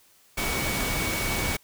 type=tone in noise; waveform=sine; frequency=2247 Hz; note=C#7; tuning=23 cents sharp; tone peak=-32 dBFS; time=0.37-1.57 s; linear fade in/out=10 ms; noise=pink; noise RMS=-28 dBFS; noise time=0.37-1.57 s; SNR=-7 dB; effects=white hiss -59 dBFS RMS until 1.63 s